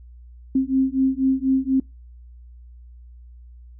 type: beating tone pair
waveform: sine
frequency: 263 / 267.1 Hz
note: C4 / C4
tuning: +9 / +36 cents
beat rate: 4.1 Hz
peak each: -20 dBFS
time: 0.55-1.8 s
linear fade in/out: 5 ms
effects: noise-tail reverb RT60 0.2 s tail -23 dB re dry + added 60 Hz sine -41 dBFS peak until 3.79 s